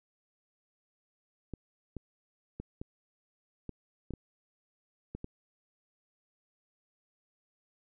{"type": "clicks", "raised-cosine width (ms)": 3, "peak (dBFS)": -26, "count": 9, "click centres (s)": [1.537, 1.967, 2.6, 2.815, 3.693, 4.107, 4.137, 5.15, 5.244], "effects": []}